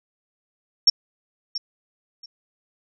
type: tone with echo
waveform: sine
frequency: 5480 Hz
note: F8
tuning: 34 cents flat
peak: -10 dBFS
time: 0.87-0.9 s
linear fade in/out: 5 ms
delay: 680 ms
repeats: 2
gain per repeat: -14 dB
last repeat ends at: 2.26 s
effects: none